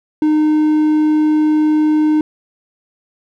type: tone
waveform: triangle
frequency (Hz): 306.4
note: D#4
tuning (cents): -27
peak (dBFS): -8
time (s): 0.22-2.21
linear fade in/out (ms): 2
effects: none